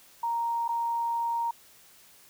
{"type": "tone with dropouts", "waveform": "sine", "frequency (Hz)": 932.3, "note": "A#5", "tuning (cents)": 0, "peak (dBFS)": -26, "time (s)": [0.23, 1.51], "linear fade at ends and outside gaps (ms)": 5, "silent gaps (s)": [0.68, 0.689], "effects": ["white hiss -56 dBFS RMS until 2.29 s"]}